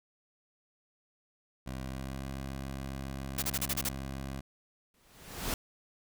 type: tone with pitch glide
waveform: 15% pulse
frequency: 65.41 to 67.29 Hz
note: C2 to C2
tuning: 0 to +49 cents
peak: -31 dBFS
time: 1.66-4.41 s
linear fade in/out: 10 ms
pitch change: +49 cents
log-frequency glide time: 1.81-2.25 s
type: noise bursts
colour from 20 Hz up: white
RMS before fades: -32 dBFS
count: 7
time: 3.38-3.89 s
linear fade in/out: 5 ms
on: 42 ms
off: 36 ms
type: noise with exponential growth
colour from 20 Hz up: pink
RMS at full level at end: -31 dBFS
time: 4.94-5.54 s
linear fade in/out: 2 ms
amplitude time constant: 130 ms
effects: none